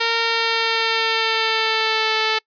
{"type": "tone with pitch glide", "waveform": "5% pulse", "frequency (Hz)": [459.8, 438.5], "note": ["A#4", "A4"], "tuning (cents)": [-24, -6], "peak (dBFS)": -5, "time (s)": [0, 2.39], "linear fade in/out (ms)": 10, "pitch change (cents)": -82, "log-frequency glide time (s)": [0.16, 2.15], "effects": ["noise-tail reverb RT60 0.1 s tail -26 dB re dry", "resampled to 11025 Hz"]}